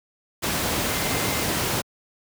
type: tone in noise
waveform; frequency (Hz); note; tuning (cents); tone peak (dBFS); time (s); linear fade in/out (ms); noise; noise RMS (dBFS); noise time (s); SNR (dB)
sine; 2086; C7; -6; -35; 0.87-1.44; 20; pink; -24; 0.42-1.82; -14
effects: high-pass 80 Hz 12 dB/octave